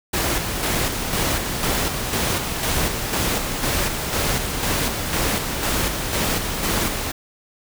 pink noise with tremolo, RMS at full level -21 dBFS, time 0.13-7.12 s, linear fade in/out 10 ms, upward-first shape square, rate 2 Hz, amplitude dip 40%, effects none

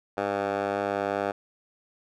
10% pulse tone with band-pass filter, 100.2 Hz, G2, 38 cents sharp, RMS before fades -28 dBFS, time 0.17-1.32 s, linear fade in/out 10 ms, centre 830 Hz, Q 1.6, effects none

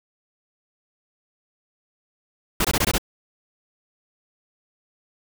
pink noise bursts, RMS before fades -20 dBFS, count 6, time 2.6-2.982 s, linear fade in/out 5 ms, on 47 ms, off 20 ms, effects none

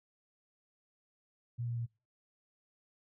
sine tone with pitch steps, 119.5 / 118.4 / 117.31 Hz, A#2 / A#2 / A#2, +43 / +27 / +11 cents, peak -34 dBFS, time 1.58-1.865 s, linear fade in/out 20 ms, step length 95 ms, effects noise-tail reverb RT60 0.3 s tail -24 dB re dry

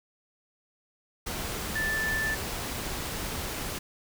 sine tone in noise, 1760 Hz, A6, in tune, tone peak -27 dBFS, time 1.75-2.35 s, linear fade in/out 10 ms, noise pink, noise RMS -34 dBFS, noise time 1.26-3.79 s, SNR +4 dB, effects none

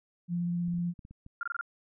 sine tone with vibrato, 173.7 Hz, F3, 9 cents flat, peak -28 dBFS, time 0.28-0.94 s, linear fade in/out 50 ms, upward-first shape square, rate 16 Hz, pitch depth 9 cents each way
clicks, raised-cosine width 5 ms, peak -36 dBFS, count 7, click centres 0.682 / 0.739 / 0.785 / 0.992 / 1.051 / 1.11 / 1.264 s
sine tone bursts, 1396.9 Hz, F6, in tune, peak -30 dBFS, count 5, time 1.41-1.611 s, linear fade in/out 2 ms, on 21 ms, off 24 ms
effects none

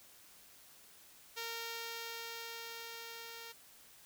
5% pulse tone with level ramp, 461.4 Hz, A#4, 18 cents flat, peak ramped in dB -28 to -36 dBFS, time 1.36-3.53 s, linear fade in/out 20 ms, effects white hiss -60 dBFS RMS until 4.05 s

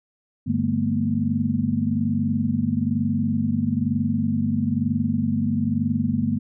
sine tone cluster, 99.3 / 148.2 / 198.4 / 220.4 / 241.5 Hz, G2 / D3 / G3 / A3 / B3, +23 / +16 / +21 / +3 / -39 cents, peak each -28 / -28 / -30 / -24 / -24 dBFS, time 0.46-6.39 s, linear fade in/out 20 ms, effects none

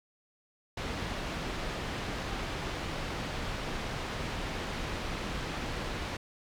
pink low-pass noise, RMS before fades -36 dBFS, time 0.77-6.17 s, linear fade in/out 5 ms, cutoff 4000 Hz, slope 12 dB/octave, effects none

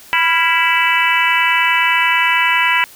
harmonic tone with a mistuned harmonic, 329.6 Hz, E4, in tune, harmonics 3 / 4 / 5 / 6 / 7 / 8 / 9, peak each -17 / -23 / -21 / -17 / -19 / -19 / -22 dBFS, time 0.13-2.84 s, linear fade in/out 0 ms, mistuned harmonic 4, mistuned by +79 cents, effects white hiss -41 dBFS RMS until 2.95 s

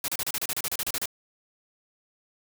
white noise bursts, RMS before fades -29 dBFS, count 14, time 0.04-1.057 s, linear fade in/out 2 ms, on 42 ms, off 33 ms, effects none

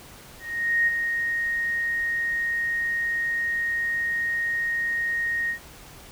sine tone with ADSR envelope, 1864.7 Hz, A#6, in tune, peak -17 dBFS, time 0.39-5.59 s, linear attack 480 ms, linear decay 25 ms, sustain -6 dB, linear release 93 ms, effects pink hiss -46 dBFS RMS until 6.11 s

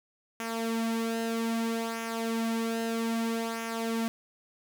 sawtooth tone with flanger, 227.8 Hz, A#3, 40 cents flat, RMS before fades -31 dBFS, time 0.4-4.08 s, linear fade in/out 0 ms, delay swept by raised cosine 0.23 to 3.53 ms, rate 0.62 Hz, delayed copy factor -0.6, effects none

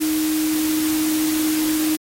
sine tone in noise, 311.1 Hz, D#4, in tune, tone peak -18 dBFS, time 0-1.97 s, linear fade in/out 20 ms, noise white, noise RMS -27 dBFS, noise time 0-1.97 s, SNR +6 dB, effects AAC 48 kbps

